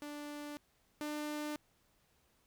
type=tone pair in turn; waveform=sawtooth; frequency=293.7 / 299 Hz; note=D4 / D4; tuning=0 / +31 cents; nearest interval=unison; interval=31 cents; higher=second; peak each=-39 / -34 dBFS; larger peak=second; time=0.02-0.57 / 1.01-1.56 s; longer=neither; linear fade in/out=0 ms; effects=pink hiss -73 dBFS RMS until 2.46 s